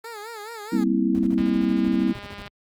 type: tone with vibrato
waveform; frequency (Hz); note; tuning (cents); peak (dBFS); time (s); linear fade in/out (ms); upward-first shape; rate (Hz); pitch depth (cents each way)
15% pulse; 438.8; A4; -5; -28; 0.04-0.84; 5; sine; 4.7; 120
type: chord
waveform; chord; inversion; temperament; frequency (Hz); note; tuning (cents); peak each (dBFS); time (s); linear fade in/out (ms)
sine; C dominant seventh; second; just; 196.22 / 235.5 / 261.6 / 327; G3 / Bb3 / C4 / E4; +2 / +18 / 0 / -14; -24; 0.72-2.13; 10
type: noise with tremolo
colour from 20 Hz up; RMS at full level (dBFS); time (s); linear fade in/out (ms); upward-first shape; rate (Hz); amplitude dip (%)
brown; -35; 1.15-2.47; 0; square; 13; 80
type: click train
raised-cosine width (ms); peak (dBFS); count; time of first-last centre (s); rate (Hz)
0.3; -24; 224; 1.38-2.479; 203
effects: high-pass 60 Hz 12 dB/octave + Opus 48 kbps